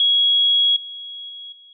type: tone with level steps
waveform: sine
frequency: 3322 Hz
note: G#7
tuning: in tune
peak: -13 / -31 / -33 / -44 dBFS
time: 0-1.73 s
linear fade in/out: 2 ms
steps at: 0.76 / 1.29 / 1.52 s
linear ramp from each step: 5 ms
effects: none